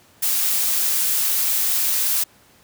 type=noise; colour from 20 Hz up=blue; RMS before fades=-20 dBFS; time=0.22-2.24 s; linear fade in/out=10 ms; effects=pink hiss -53 dBFS RMS until 2.63 s + high-pass 80 Hz 12 dB/octave